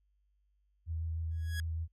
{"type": "tone with vibrato", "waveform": "sine", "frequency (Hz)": 81.5, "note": "E2", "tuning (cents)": -19, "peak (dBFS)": -33, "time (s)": [0.86, 1.88], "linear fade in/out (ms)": 50, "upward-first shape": "sine", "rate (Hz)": 6.6, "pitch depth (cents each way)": 16}
{"type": "tone with exponential growth", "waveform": "sawtooth", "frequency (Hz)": 1664, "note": "G#6", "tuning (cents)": 3, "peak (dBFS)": -33, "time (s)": [1.31, 1.6], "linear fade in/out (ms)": 1, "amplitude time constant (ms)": 62}
{"effects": ["added 50 Hz sine -70 dBFS peak until 1.92 s", "resampled to 32000 Hz"]}